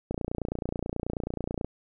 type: click train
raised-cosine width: 2 ms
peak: -17 dBFS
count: 46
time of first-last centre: 0.11-1.646 s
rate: 29.3 Hz
effects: none